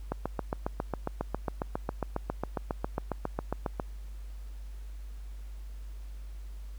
click train, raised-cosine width 1 ms, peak -16 dBFS, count 28, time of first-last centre 0.12-3.798 s, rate 7.34 Hz, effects added 50 Hz sine -39 dBFS peak until 6.78 s + pink hiss -61 dBFS RMS until 6.78 s

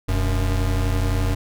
square tone pair together, 41.9 / 94 Hz, E1 / F#2, +29 / +28 cents, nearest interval octave + major second, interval 1399 cents, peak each -22 dBFS, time 0.08-1.35 s, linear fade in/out 10 ms, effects none

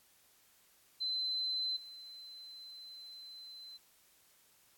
sine tone with level steps, 4058 Hz, B7, 46 cents sharp, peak -33 / -48 dBFS, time 1-3.78 s, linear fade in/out 20 ms, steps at 1.76 s, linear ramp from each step 10 ms, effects white hiss -67 dBFS RMS until 4.77 s + AAC 64 kbps

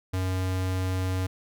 square tone, 93 Hz, F#2, 9 cents sharp, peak -26 dBFS, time 0.13-1.27 s, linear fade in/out 10 ms, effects none

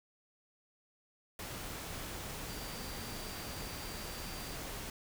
sine tone in noise, 4699 Hz, D8, in tune, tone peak -52 dBFS, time 2.49-4.56 s, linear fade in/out 2 ms, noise pink, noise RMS -43 dBFS, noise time 1.39-4.9 s, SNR -12 dB, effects none

